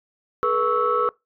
sine tone cluster, 424.3 / 484.5 / 1113 / 1311 Hz, G#4 / B4 / C#6 / E6, +37 / -33 / +7 / -10 cents, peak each -25 / -23 / -24 / -21 dBFS, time 0.43-1.09 s, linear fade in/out 0 ms, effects noise-tail reverb RT60 0.2 s tail -23 dB re dry + tanh soft clip ceiling -9 dBFS

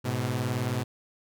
sawtooth beating tone pair, 106.8 / 125.8 Hz, G#2 / B2, +49 / +32 cents, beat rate 19 Hz, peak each -27 / -25 dBFS, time 0.04-0.84 s, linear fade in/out 20 ms, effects none

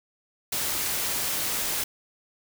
white noise, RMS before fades -28 dBFS, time 0.52-1.84 s, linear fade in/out 5 ms, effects none

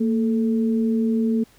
sine tone pair together, 228.1 / 436.1 Hz, A#3 / A4, -37 / -15 cents, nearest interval major seventh, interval 1122 cents, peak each -18 / -27 dBFS, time 0-1.44 s, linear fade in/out 10 ms, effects pink hiss -55 dBFS RMS until 1.58 s

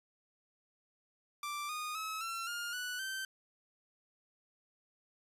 sawtooth tone with pitch steps, 1174.7 / 1230.3 / 1288.4 / 1349.4 / 1413.2 / 1480 / 1550 Hz, D6 / D#6 / E6 / E6 / F6 / F#6 / G6, 0 / -20 / -40 / +40 / +20 / 0 / -20 cents, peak -34 dBFS, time 1.43-3.25 s, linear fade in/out 2 ms, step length 260 ms, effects resampled to 32000 Hz

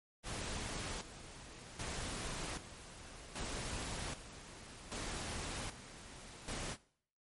pink noise with tremolo, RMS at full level -42 dBFS, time 0.23-6.77 s, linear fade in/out 50 ms, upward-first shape square, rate 0.64 Hz, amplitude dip 70%, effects noise-tail reverb RT60 0.6 s tail -20 dB re dry + MP3 48 kbps

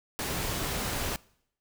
pink noise, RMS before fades -32 dBFS, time 0.19-1.16 s, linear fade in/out 0 ms, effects noise-tail reverb RT60 0.7 s tail -23 dB re dry

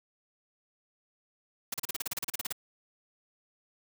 white noise bursts, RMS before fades -33 dBFS, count 15, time 1.72-2.525 s, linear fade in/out 5 ms, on 21 ms, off 35 ms, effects none

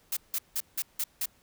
blue noise bursts, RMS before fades -30 dBFS, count 6, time 0.12-1.258 s, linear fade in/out 5 ms, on 48 ms, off 170 ms, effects pink hiss -64 dBFS RMS until 1.42 s

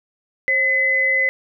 sine tone pair together, 536 / 2024 Hz, C5 / B6, +42 / +42 cents, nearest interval octave + major seventh, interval 2300 cents, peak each -26 / -15 dBFS, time 0.48-1.29 s, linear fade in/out 0 ms, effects none

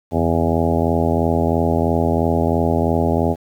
harmonic tone with a mistuned harmonic, 83 Hz, E2, 12 cents sharp, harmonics 1 / 2 / 3 / 4 / 5 / 6 / 7 / 8 / 9 / 10, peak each -21 / -23 / -21 / -25 / -23 / -28 / -25 / -25 / -28 / -27 dBFS, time 0.11-3.36 s, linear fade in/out 50 ms, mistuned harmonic 1, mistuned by +86 cents, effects 8-bit

